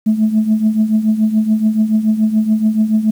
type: tone with tremolo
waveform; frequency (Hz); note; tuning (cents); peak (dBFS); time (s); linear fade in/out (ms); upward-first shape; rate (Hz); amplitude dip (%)
sine; 217.2; A3; -22; -6; 0.06-3.11; 10; triangle; 7; 80
effects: tanh soft clip ceiling -5 dBFS + 7-bit